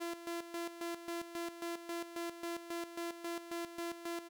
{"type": "tone with tremolo", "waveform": "sawtooth", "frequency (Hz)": 340, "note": "F4", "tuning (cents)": -46, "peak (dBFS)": -34, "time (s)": [0, 4.29], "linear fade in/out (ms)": 20, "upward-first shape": "square", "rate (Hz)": 3.7, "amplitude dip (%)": 70, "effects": []}